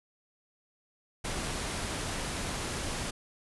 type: low-pass noise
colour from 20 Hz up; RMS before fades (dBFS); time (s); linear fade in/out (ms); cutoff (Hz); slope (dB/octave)
pink; -35; 1.24-3.11; 10; 11000; 96
effects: none